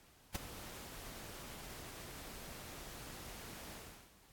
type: noise with ADSR envelope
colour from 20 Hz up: pink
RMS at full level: -35 dBFS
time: 0.34-4.14 s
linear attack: 13 ms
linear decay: 14 ms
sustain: -15 dB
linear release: 410 ms
effects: pink hiss -65 dBFS RMS until 4.32 s + AAC 64 kbps